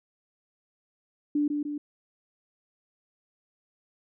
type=tone with echo; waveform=sine; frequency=293.7 Hz; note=D4; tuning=in tune; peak=-22 dBFS; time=1.35-1.48 s; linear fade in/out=5 ms; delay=150 ms; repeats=2; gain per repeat=-4 dB; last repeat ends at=1.78 s; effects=none